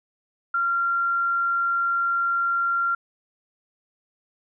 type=tone; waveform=sine; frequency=1380 Hz; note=F6; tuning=21 cents flat; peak=-20 dBFS; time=0.54-2.95 s; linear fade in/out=5 ms; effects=none